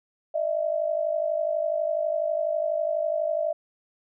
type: tone pair together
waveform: sine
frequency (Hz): 609 / 661.1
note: D#5 / E5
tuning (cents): -37 / +5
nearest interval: minor second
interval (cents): 142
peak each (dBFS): -26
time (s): 0.34-3.53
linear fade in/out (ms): 10
effects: none